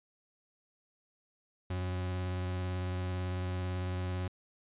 40% pulse tone with vibrato, 91.2 Hz, F#2, 24 cents flat, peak -32 dBFS, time 1.7-4.28 s, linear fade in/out 5 ms, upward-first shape square, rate 18 Hz, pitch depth 14 cents each way, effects resampled to 8000 Hz

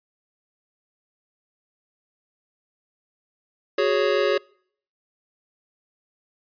square chord, F# suspended second, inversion none, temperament just, 370 / 416.2 / 555 Hz, F#4 / G#4 / C#5, 0 / +4 / +2 cents, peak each -25 / -23 / -23 dBFS, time 3.78-4.38 s, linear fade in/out 5 ms, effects noise-tail reverb RT60 0.6 s tail -26 dB re dry + resampled to 11025 Hz

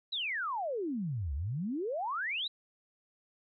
sine exponential two-way sweep, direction down then up, 4050 to 65.41 to 4050 Hz, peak -32 dBFS, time 0.12-2.48 s, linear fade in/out 10 ms, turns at 1.34 s, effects none

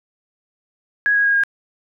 sine tone with pitch steps, 1661.2 / 1648.8 / 1636.4 / 1624.2 Hz, G#6 / G#6 / G#6 / G#6, 0 / -13 / -26 / -39 cents, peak -13 dBFS, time 1.06-1.436 s, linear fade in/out 0 ms, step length 94 ms, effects none

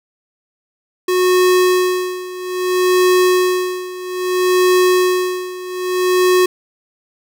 square tone with tremolo, 365.5 Hz, F#4, 21 cents flat, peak -10 dBFS, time 1.08-6.46 s, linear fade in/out 5 ms, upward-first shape sine, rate 0.61 Hz, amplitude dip 85%, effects none

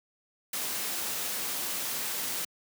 white noise, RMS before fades -33 dBFS, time 0.53-2.45 s, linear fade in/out 5 ms, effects high-pass 150 Hz 12 dB/octave

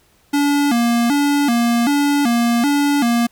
square tone with vibrato, 260 Hz, C4, 11 cents flat, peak -14 dBFS, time 0.33-3.27 s, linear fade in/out 10 ms, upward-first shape square, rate 1.3 Hz, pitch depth 170 cents each way, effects pink hiss -56 dBFS RMS until 3.31 s

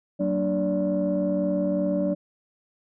sine tone cluster, 188 / 230.4 / 293.7 / 578 Hz, F#3 / A#3 / D4 / D5, +28 / -20 / 0 / -28 cents, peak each -25 / -33 / -26 / -25 dBFS, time 0.19-2.15 s, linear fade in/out 20 ms, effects tanh soft clip ceiling -15 dBFS

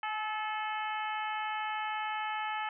harmonic tone with a mistuned harmonic, 433.5 Hz, A4, 26 cents flat, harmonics 2 / 3 / 4 / 5 / 6 / 7, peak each -35 / -39 / -41 / -43 / -45 / -46 dBFS, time 0.03-2.69 s, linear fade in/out 2 ms, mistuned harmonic 2, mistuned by -23 cents, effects none

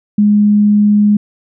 sine tone, 207.7 Hz, G#3, in tune, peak -6 dBFS, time 0.18-1.17 s, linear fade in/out 5 ms, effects none

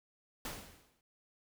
pink noise with exponential decay, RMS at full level -39 dBFS, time 0.45-1.01 s, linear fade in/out 2 ms, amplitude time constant 120 ms, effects none

